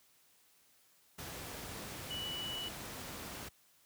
sine tone in noise, 2954 Hz, F#7, 3 cents flat, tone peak -39 dBFS, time 2.1-2.69 s, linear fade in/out 10 ms, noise pink, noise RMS -45 dBFS, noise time 1.18-3.49 s, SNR +3 dB, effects white hiss -68 dBFS RMS until 3.85 s + high-pass 60 Hz 12 dB/octave

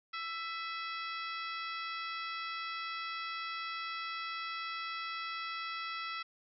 harmonic tone with a mistuned harmonic, 664 Hz, E5, 12 cents sharp, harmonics 2 / 3 / 4 / 5 / 6 / 7 / 8, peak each -40 / -44 / -46 / -48 / -50 / -51 / -52 dBFS, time 0.13-6.23 s, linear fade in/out 10 ms, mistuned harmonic 4, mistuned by -51 cents, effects none

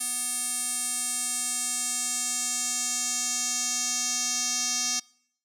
square tone with band-pass filter sweep, 246.9 Hz, B3, in tune, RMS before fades -29 dBFS, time 0-5 s, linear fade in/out 10 ms, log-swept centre 9300 to 6000 Hz, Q 3.8, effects noise-tail reverb RT60 0.7 s tail -25 dB re dry

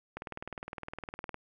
click train, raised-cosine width 0.5 ms, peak -24 dBFS, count 24, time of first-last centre 0.17-1.343 s, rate 19.6 Hz, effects none

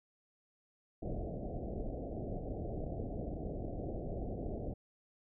pink low-pass noise, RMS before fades -40 dBFS, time 1.02-4.74 s, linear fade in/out 10 ms, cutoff 730 Hz, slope 96 dB/octave, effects none

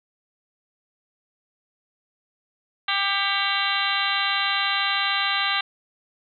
harmonic tone with a mistuned harmonic, 396.7 Hz, G4, 21 cents sharp, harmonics 2 / 3 / 4 / 5 / 6 / 7 / 8 / 9 / 10, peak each -31 / -28 / -29 / -30 / -31 / -29 / -30 / -31 / -29 dBFS, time 2.88-5.61 s, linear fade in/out 5 ms, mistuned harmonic 6, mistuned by -88 cents, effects none

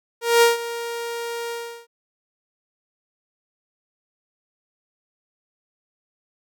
sawtooth tone with ADSR envelope, 468.4 Hz, A#4, 8 cents sharp, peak -7 dBFS, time 0.21-1.87 s, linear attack 210 ms, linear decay 150 ms, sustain -16 dB, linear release 360 ms, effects none

